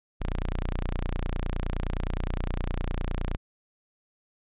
sawtooth tone, 29.7 Hz, A#0, 33 cents sharp, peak -23 dBFS, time 0.2-3.37 s, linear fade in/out 20 ms, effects resampled to 8000 Hz

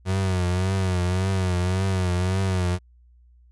35% pulse tone with vibrato, 92.5 Hz, F#2, in tune, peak -19 dBFS, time 0.05-2.79 s, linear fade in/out 50 ms, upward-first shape triangle, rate 1.8 Hz, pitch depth 81 cents each way, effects added 60 Hz sine -51 dBFS peak until 3.51 s + resampled to 24000 Hz

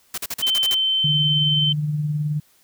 white noise bursts, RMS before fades -27 dBFS, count 8, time 0.14-0.746 s, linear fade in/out 5 ms, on 39 ms, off 42 ms
sine tone, 3088 Hz, G7, 27 cents flat, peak -17 dBFS, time 0.42-1.73 s, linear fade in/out 10 ms
sine tone with tremolo, 149.9 Hz, D3, 36 cents sharp, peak -18 dBFS, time 1.04-2.4 s, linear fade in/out 5 ms, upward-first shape triangle, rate 19 Hz, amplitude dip 45%
effects white hiss -58 dBFS RMS until 2.63 s

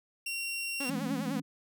sawtooth tone, 2745 Hz, F7, 31 cents flat, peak -30 dBFS, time 0.26-0.9 s, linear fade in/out 5 ms
sawtooth tone with vibrato, 263.1 Hz, C4, 10 cents sharp, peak -31 dBFS, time 0.8-1.4 s, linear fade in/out 5 ms, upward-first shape sine, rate 9.9 Hz, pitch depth 130 cents each way
sine chord, A major seventh, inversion second, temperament equal, 164.81 / 207.7 / 220 / 277.2 Hz, E3 / G#3 / A3 / C#4, 0 / 0 / 0 / 0 cents, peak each -38 dBFS, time 0.88-1.42 s, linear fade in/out 20 ms
effects none

